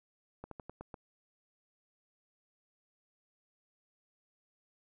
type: slowing click train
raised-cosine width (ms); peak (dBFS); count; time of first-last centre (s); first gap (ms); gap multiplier
1; -30; 6; 0.44-0.942; 73; 1.16
effects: none